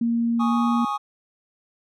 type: tone with pitch glide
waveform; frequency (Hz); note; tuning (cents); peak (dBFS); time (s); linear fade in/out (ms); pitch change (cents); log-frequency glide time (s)
sine; 233.1 to 235.8; A#3 to A#3; 0 to +20; -19; 0.01-0.85; 5; +20; 0.49-0.55
type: chord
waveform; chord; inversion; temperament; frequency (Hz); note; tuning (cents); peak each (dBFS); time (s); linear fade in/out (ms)
triangle; Ab suspended fourth; none; equal; 830.6 / 1108.7 / 1244.5; Ab5 / Db6 / Eb6; 0 / 0 / 0; -26; 0.39-0.98; 20
effects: none